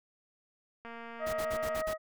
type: click train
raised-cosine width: 0.5 ms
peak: -31 dBFS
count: 226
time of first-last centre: 0.85-1.82 s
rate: 232 Hz
type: harmonic tone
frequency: 631 Hz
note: D#5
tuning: 24 cents sharp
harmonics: 1 / 2 / 3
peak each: -32 / -40 / -44 dBFS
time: 1.19-1.98 s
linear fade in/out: 50 ms
type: noise bursts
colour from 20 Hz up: pink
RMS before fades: -41 dBFS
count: 6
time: 1.26-1.937 s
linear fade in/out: 10 ms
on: 72 ms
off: 49 ms
effects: none